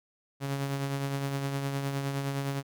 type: tone with tremolo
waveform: sawtooth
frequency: 138.59 Hz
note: C#3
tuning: in tune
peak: -24 dBFS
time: 0.4-2.63 s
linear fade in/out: 50 ms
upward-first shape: triangle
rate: 9.7 Hz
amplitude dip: 45%
effects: none